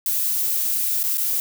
violet noise with dropouts, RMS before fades -22 dBFS, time 0.06-1.4 s, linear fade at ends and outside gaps 1 ms, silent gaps 1.031-1.038 / 1.173-1.18 s, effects none

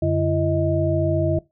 sine tone cluster, 91.4 / 145.4 / 336.1 / 629 Hz, F#2 / D3 / E4 / D#5, -21 / -17 / +34 / +19 cents, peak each -23 dBFS, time 0.02-1.39 s, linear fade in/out 5 ms, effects noise-tail reverb RT60 0.2 s tail -20 dB re dry

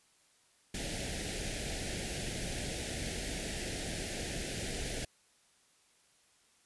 pink band-stop noise, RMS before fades -38 dBFS, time 0.74-5.05 s, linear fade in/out 5 ms, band 760 to 1600 Hz, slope 48 dB/octave, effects white hiss -68 dBFS RMS until 6.65 s + resampled to 24000 Hz

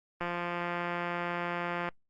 click train, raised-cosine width 0.5 ms, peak -19 dBFS, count 293, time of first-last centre 0.21-1.888 s, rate 174 Hz, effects noise-tail reverb RT60 0.1 s tail -24 dB re dry + Opus 24 kbps

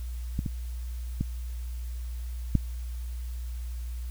clicks, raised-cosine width 5 ms, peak -16 / -17 / -14 / -9 dBFS, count 4, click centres 0.391 / 0.462 / 1.21 / 2.553 s, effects added 60 Hz sine -32 dBFS peak until 4.1 s + white hiss -54 dBFS RMS until 4.1 s

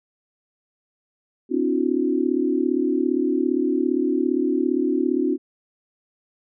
sine tone cluster, 257 / 292 / 329.5 / 367 Hz, C4 / D4 / E4 / F#4, -31 / -10 / -1 / -14 cents, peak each -24 dBFS, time 1.49-5.38 s, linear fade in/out 50 ms, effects none

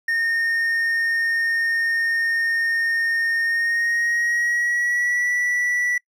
triangle tone with pitch glide, 1836 to 1956.4 Hz, A#6 to B6, -27 to -17 cents, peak -17 dBFS, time 0.08-5.98 s, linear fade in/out 5 ms, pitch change +110 cents, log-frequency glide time 3.42-5.3 s, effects noise-tail reverb RT60 0.1 s tail -25 dB re dry

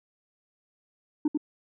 sine tone with echo, 300.4 Hz, D4, 39 cents sharp, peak -18 dBFS, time 1.25-1.28 s, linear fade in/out 5 ms, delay 95 ms, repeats 1, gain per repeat -4 dB, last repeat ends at 1.375 s, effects tanh soft clip ceiling -20 dBFS

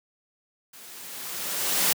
white noise with level ramp, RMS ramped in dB -47 to -21 dBFS, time 0.73-1.93 s, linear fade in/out 5 ms, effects high-pass 150 Hz 12 dB/octave

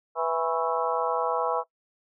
harmonic tone with a mistuned harmonic, 164.81 Hz, E3, in tune, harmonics 3 / 4 / 5 / 6 / 7 / 8, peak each -29 / -30 / -31 / -32 / -32 / -33 dBFS, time 0.15-1.64 s, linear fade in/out 50 ms, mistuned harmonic 7, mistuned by -85 cents, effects noise-tail reverb RT60 0.1 s tail -20 dB re dry

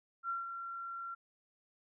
sine tone with ADSR envelope, 1368 Hz, F6, 36 cents flat, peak -33 dBFS, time 0.23-1.15 s, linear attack 62 ms, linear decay 160 ms, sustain -7 dB, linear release 13 ms, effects none

